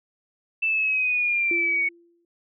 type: linear sweep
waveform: sine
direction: down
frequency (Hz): 2657 to 2217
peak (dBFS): -20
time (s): 0.62-1.89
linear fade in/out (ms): 10
type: tone with exponential decay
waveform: sine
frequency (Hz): 342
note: F4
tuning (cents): -36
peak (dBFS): -26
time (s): 1.51-2.25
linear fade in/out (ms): 2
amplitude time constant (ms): 160
effects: none